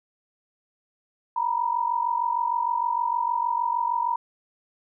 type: tone pair together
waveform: sine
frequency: 932.3 / 978.8 Hz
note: A#5 / B5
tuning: 0 / -16 cents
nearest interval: minor second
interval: 84 cents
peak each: -25 dBFS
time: 1.36-4.16 s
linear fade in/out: 5 ms
effects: none